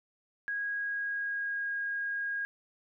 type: tone with pitch glide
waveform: sine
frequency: 1646 to 1632.7 Hz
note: G#6 to G#6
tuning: -16 to -30 cents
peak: -31 dBFS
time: 0.48-2.45 s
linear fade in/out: 0 ms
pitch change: -14 cents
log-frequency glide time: 0.72-1.73 s
effects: none